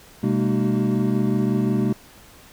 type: tone cluster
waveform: triangle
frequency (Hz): 128.5 / 203.4 / 229 / 304.9 / 377.6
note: C3 / G#3 / A#3 / D#4 / F#4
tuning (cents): -31 / -36 / -31 / -35 / +35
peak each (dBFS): -23 / -20 / -22 / -25 / -26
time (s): 0.23-1.93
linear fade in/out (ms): 5
effects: pink hiss -48 dBFS RMS until 2.52 s